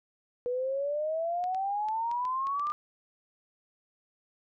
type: exponential sweep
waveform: sine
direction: up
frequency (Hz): 484.7 to 1211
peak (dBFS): -28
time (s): 0.46-2.72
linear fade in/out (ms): 0
type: clicks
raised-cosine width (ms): 0.2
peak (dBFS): -30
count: 9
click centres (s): 1.44 / 1.547 / 1.886 / 2.114 / 2.252 / 2.47 / 2.596 / 2.67 / 2.701
effects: none